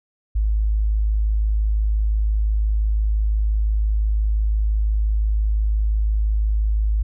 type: tone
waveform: sine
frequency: 52.9 Hz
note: G#1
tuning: 33 cents sharp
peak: -16 dBFS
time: 0.35-7.03 s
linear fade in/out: 10 ms
effects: none